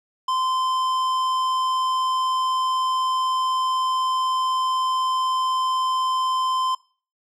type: tone with tanh clipping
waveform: sine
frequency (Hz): 1034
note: C6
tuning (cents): -21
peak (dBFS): -22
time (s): 0.28-6.75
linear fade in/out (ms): 5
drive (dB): 13
effects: noise-tail reverb RT60 0.4 s tail -21 dB re dry